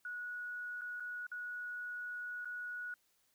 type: tone with dropouts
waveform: sine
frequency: 1462 Hz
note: F#6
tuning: 21 cents flat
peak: -40 dBFS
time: 0.05-2.94 s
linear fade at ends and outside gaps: 2 ms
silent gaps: 0.811-0.817 / 0.999-1.004 / 1.267-1.316 / 2.447-2.455 s
effects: white hiss -75 dBFS RMS until 3.34 s